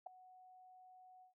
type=tone with ADSR envelope; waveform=sine; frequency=740 Hz; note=F#5; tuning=in tune; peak=-40 dBFS; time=0.06-1.34 s; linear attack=8 ms; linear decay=4 ms; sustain=-19 dB; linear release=120 ms; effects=none